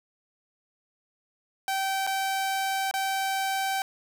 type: tone with dropouts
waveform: sawtooth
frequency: 774 Hz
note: G5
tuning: 22 cents flat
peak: -22 dBFS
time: 1.68-3.82 s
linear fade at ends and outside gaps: 1 ms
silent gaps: 2.067-2.073 / 2.912-2.939 s
effects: none